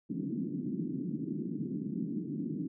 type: band-pass noise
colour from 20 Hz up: white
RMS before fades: -36 dBFS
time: 0.09-2.68 s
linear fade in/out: 10 ms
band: 150 to 320 Hz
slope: 48 dB/octave
effects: none